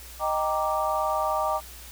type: chord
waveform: sine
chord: Eb major seventh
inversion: none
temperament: equal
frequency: 622.3 / 784 / 932.3 / 1174.7 Hz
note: Eb5 / G5 / Bb5 / D6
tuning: 0 / 0 / 0 / 0 cents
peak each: -28 / -29 / -30 / -28 dBFS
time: 0.19-1.61 s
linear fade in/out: 50 ms
effects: added 60 Hz sine -45 dBFS peak until 1.91 s + white hiss -45 dBFS RMS until 1.91 s